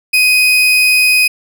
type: tone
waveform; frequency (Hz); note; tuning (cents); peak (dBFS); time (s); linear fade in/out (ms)
35% pulse; 2502; D#7; +9; -6; 0.13-1.28; 10
effects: none